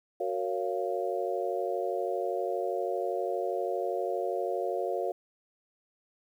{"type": "chord", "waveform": "sine", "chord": "Gb major seventh", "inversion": "none", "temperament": "just", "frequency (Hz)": [370, 462.5, 555, 693.7], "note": ["Gb4", "Bb4", "Db5", "F5"], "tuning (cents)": [0, -14, 2, -12], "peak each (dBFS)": -34, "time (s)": [0.2, 5.12], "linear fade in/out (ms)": 5, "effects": ["10-bit"]}